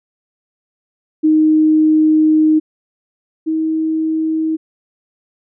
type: tone pair in turn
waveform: sine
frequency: 311.1 / 317.6 Hz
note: D#4 / D#4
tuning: 0 / +36 cents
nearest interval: unison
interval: 36 cents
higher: second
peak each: -8 / -14 dBFS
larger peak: first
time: 1.23-2.6 / 3.46-4.57 s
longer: first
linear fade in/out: 20 ms
effects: none